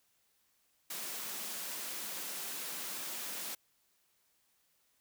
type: high-pass noise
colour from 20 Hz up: white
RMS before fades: -41 dBFS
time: 0.9-3.55 s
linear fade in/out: 5 ms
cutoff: 160 Hz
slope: 96 dB/octave
effects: white hiss -74 dBFS RMS until 5 s